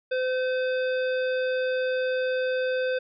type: harmonic tone with a mistuned harmonic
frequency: 512 Hz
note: C5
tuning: 38 cents flat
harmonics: 1 / 3 / 5 / 7 / 9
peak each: -24 / -32 / -39 / -42 / -48 dBFS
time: 0.11-2.99 s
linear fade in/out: 10 ms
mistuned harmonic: 9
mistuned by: +41 cents
effects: none